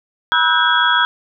sine tone cluster, 968 / 1300 / 1488 / 1594 / 3335 Hz, B5 / E6 / F#6 / G6 / G#7, -35 / -24 / +9 / +28 / +7 cents, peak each -18 dBFS, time 0.32-1.05 s, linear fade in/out 0 ms, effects none

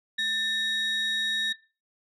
sine tone pair together, 1785 / 3782 Hz, A6 / A#7, +24 / +24 cents, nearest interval octave + minor second, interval 1300 cents, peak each -26 dBFS, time 0.18-1.53 s, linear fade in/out 10 ms, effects noise-tail reverb RT60 0.3 s tail -19 dB re dry + tanh soft clip ceiling -22 dBFS

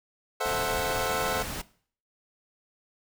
25% pulse chord, F# half-diminished seventh, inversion first, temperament equal, 440 / 523.3 / 659.3 / 740 Hz, A4 / C5 / E5 / F#5, 0 / 0 / 0 / 0 cents, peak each -29 dBFS, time 0.4-1.43 s, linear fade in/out 10 ms
pink noise, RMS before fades -35 dBFS, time 0.45-1.62 s, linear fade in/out 10 ms
effects noise-tail reverb RT60 0.5 s tail -19 dB re dry

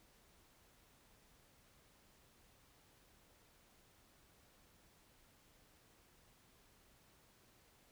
silence, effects pink hiss -69 dBFS RMS until 7.91 s

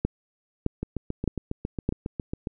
two click trains, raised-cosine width 3 ms, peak -10 / -16 dBFS, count 4 / 13, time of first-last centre 0.05-1.89 / 0.83-2.472 s, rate 1.63 / 7.31 Hz, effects none

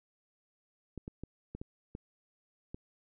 clicks, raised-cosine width 3 ms, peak -28 dBFS, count 7, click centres 0.977 / 1.079 / 1.236 / 1.55 / 1.615 / 1.951 / 2.745 s, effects none

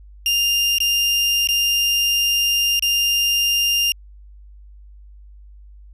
30% pulse tone with dropouts, 2800 Hz, F7, 4 cents sharp, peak -13 dBFS, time 0.26-3.92 s, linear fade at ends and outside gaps 1 ms, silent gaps 0.784-0.803 / 1.473-1.488 / 2.794-2.824 s, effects added 50 Hz sine -40 dBFS peak until 5.93 s + resampled to 32000 Hz

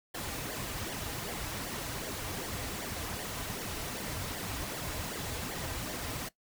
pink noise with flanger, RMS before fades -38 dBFS, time 0.14-6.29 s, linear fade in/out 10 ms, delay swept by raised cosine 0.76 to 5.56 ms, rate 2.6 Hz, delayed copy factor -0.65, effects noise-tail reverb RT60 0.1 s tail -17 dB re dry

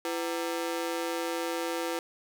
sawtooth ring-modulated tone, 420.2 Hz, G#4, 20 cents sharp, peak -23 dBFS, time 0.05-1.99 s, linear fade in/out 0 ms, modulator 83.5 Hz, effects none

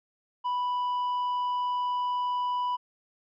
sine tone with tanh clipping, 987.8 Hz, B5, in tune, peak -27 dBFS, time 0.44-2.77 s, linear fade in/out 20 ms, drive 4 dB, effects none

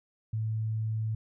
sine tone, 110 Hz, A2, in tune, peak -28 dBFS, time 0.33-1.15 s, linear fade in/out 5 ms, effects none

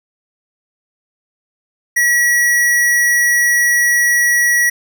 square tone, 1926 Hz, B6, 44 cents flat, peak -11 dBFS, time 1.96-4.7 s, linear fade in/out 10 ms, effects none

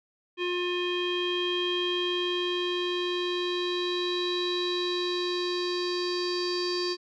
square tone with low-pass filter sweep, 355.9 Hz, F4, 33 cents sharp, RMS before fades -29 dBFS, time 0.37-6.97 s, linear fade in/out 50 ms, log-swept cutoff 2900 to 4700 Hz, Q 8.2, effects none

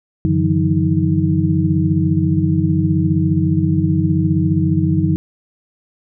sine tone cluster, 94.2 / 145.7 / 160.7 / 179.9 / 315.7 Hz, F#2 / D3 / E3 / F#3 / D#4, +32 / -13 / -44 / -48 / +25 cents, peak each -19 dBFS, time 0.25-5.16 s, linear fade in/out 0 ms, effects none

